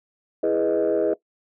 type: chord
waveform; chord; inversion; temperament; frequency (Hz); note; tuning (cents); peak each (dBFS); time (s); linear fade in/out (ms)
sine; E major seventh; none; equal; 329.6 / 415.3 / 493.9 / 622.3; E4 / G#4 / B4 / D#5; 0 / 0 / 0 / 0; -24 / -22 / -23 / -23; 0.43-1.14; 5
effects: noise-tail reverb RT60 0.1 s tail -18 dB re dry + tanh soft clip ceiling -13 dBFS